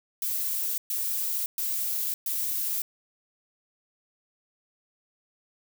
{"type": "noise bursts", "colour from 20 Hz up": "violet", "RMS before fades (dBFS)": -29, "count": 4, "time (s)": [0.22, 2.82], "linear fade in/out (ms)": 2, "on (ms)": 560, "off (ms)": 120, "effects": []}